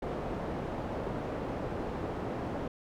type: low-pass noise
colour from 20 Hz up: white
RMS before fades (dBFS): -36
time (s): 0.02-2.68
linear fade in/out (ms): 5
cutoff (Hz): 580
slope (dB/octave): 12
effects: none